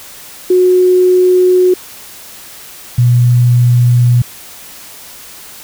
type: tone pair in turn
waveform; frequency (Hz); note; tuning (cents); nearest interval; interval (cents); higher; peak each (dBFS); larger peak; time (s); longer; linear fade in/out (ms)
sine; 365.2 / 121.87; F#4 / B2; -23 / -23; octave + perfect fifth; 1900; first; -5; neither; 0.5-1.74 / 2.98-4.22; neither; 5
effects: white hiss -33 dBFS RMS until 5.63 s